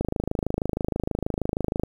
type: click train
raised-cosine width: 2 ms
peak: -11 dBFS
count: 49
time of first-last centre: 0.01-1.835 s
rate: 26.3 Hz
effects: 8-bit